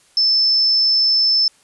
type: tone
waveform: sine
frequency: 5274 Hz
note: E8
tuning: in tune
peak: -12 dBFS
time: 0.17-1.48 s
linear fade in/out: 2 ms
effects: white hiss -54 dBFS RMS until 1.63 s + resampled to 24000 Hz